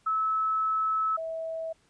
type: tone pair in turn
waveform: sine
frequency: 1300 / 650 Hz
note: E6 / E5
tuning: -24 / -24 cents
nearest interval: octave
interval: 1200 cents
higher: first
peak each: -24 / -31 dBFS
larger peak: first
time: 0.06-1.17 / 1.17-1.73 s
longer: first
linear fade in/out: 10 ms
effects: pink hiss -66 dBFS RMS until 1.89 s + resampled to 22050 Hz